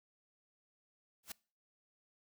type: noise with exponential growth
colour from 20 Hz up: white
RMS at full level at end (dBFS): -39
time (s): 1.23-1.32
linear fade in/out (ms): 5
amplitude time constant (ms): 19
effects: noise-tail reverb RT60 0.4 s tail -24 dB re dry